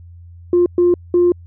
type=tone bursts at uneven times; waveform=sine; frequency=352.1 Hz; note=F4; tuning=14 cents sharp; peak=-8 dBFS; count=3; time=0.53-0.66 / 0.78-0.94 / 1.14-1.32 s; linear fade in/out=2 ms; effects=tanh soft clip ceiling -6 dBFS + added 86 Hz sine -36 dBFS peak until 1.46 s